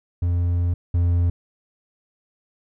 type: tone pair in turn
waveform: triangle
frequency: 87.2 / 86.74 Hz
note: F2 / F2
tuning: -2 / -11 cents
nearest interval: unison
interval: 9 cents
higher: first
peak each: -16 / -14 dBFS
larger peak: second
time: 0.22-0.74 / 0.94-1.3 s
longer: first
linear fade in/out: 5 ms
effects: none